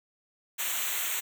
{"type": "noise with comb filter", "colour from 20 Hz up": "white", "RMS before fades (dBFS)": -31, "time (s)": [0.58, 1.21], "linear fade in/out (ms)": 20, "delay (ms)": 0.2, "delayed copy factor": -1, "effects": []}